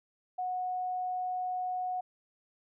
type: tone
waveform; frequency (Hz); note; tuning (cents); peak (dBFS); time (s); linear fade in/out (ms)
sine; 733; F#5; -16; -31; 0.38-2.01; 10
effects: none